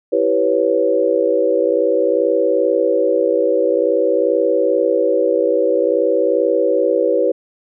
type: chord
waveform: sine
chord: C# half-diminished seventh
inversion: first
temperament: equal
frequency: 329.6 / 392 / 493.9 / 554.4 Hz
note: E4 / G4 / B4 / C#5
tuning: 0 / 0 / 0 / 0 cents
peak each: -21 / -19 / -16 / -18 dBFS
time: 0.12-7.32 s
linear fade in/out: 10 ms
effects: none